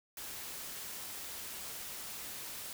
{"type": "noise", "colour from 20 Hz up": "white", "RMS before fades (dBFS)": -44, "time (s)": [0.17, 2.73], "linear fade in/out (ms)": 2, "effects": []}